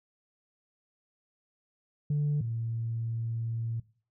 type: tone pair in turn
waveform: sine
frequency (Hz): 146.83 / 114.7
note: D3 / A#2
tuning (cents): 0 / -28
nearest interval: major third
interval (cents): 428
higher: first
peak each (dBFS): -23 / -30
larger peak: first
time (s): 2.1-2.41 / 2.41-3.8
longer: second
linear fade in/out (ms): 5
effects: noise-tail reverb RT60 0.4 s tail -19 dB re dry + tanh soft clip ceiling -23 dBFS